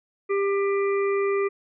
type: harmonic tone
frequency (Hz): 397.2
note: G4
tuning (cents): +23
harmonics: 1 / 3 / 5 / 6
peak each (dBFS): -21 / -31 / -35 / -37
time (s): 0.29-1.49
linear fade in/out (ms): 20
effects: none